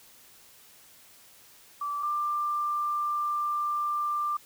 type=tone pair in turn; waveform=sine; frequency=1162 / 1187.1 Hz; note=D6 / D6; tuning=-19 / +18 cents; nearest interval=unison; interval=37 cents; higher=second; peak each=-29 / -26 dBFS; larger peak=second; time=1.81-2.03 / 2.03-4.37 s; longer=second; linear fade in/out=5 ms; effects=white hiss -55 dBFS RMS until 4.45 s